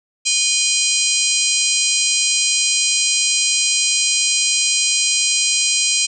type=harmonic tone with a mistuned harmonic; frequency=817 Hz; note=G#5; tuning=29 cents flat; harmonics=3 / 4 / 5 / 6 / 7 / 8 / 9 / 10; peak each=-23 / -23 / -23 / -23 / -23 / -23 / -23 / -23 dBFS; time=0.25-6.07 s; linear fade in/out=20 ms; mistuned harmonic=4; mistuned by=-67 cents; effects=none